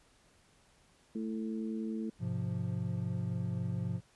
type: harmonic tone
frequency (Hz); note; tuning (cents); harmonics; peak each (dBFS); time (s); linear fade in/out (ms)
110.5; A2; +8; 2 / 3 / 4; -35 / -41 / -46; 1.15-2.1; 5
type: chord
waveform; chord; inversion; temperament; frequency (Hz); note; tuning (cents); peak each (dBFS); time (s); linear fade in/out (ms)
triangle; F minor; first; equal with one note detuned; 103.83 / 127.68 / 174.61; Ab2 / C3 / F3; 0 / -42 / 0; -35; 2.19-4.01; 50
effects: pink hiss -66 dBFS RMS until 4.15 s + resampled to 24000 Hz